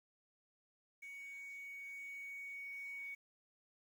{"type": "tone with level ramp", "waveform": "triangle", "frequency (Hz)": 2237, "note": "C#7", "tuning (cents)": 15, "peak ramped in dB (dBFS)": [-46, -40], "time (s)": [1.02, 3.15], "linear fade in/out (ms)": 10, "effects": ["tanh soft clip ceiling -42 dBFS", "11-bit"]}